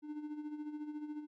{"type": "tone with tremolo", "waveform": "triangle", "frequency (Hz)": 300, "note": "D4", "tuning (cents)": 37, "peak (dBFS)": -36, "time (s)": [0.02, 1.27], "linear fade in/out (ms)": 50, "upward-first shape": "sine", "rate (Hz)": 14, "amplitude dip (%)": 60, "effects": []}